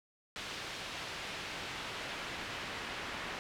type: noise with band-pass filter sweep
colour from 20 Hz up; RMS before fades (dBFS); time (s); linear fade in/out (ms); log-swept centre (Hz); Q
brown; -42; 0.36-3.39; 0; 3600 to 2400; 0.89
effects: none